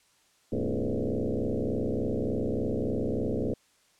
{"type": "tone with frequency modulation", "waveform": "sine", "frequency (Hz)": 107.6, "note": "A2", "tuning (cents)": -38, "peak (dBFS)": -26, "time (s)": [0.52, 3.54], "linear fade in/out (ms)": 5, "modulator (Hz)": 63.4, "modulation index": 7, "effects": ["white hiss -65 dBFS RMS until 3.99 s", "low-pass 9000 Hz 12 dB/octave"]}